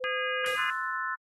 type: tone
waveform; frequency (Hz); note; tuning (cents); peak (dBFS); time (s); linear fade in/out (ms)
sine; 510; C5; -44; -33; 0-0.56; 20
type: harmonic tone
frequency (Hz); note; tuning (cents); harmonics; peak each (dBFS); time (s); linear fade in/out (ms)
410; G#4; -22; 3 / 4 / 5 / 6 / 7; -35 / -32 / -38 / -38 / -38; 0.04-0.7; 0
type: noise with exponential decay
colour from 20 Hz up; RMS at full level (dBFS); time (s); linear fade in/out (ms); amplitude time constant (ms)
white; -38; 0.46-1.02; 0; 120
type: chord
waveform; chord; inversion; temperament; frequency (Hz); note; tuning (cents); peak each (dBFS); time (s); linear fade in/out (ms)
sine; F# half-diminished seventh; second; equal; 1046.5 / 1318.5 / 1480 / 1760; C6 / E6 / F#6 / A6; 0 / 0 / 0 / 0; -35; 0.57-1.16; 20
effects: AAC 32 kbps